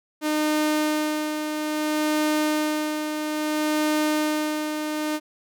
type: tone with tremolo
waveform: sawtooth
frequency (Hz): 305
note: D#4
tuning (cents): -34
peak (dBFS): -16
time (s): 0.21-5.2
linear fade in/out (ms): 50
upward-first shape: sine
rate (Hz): 0.6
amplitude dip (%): 50
effects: none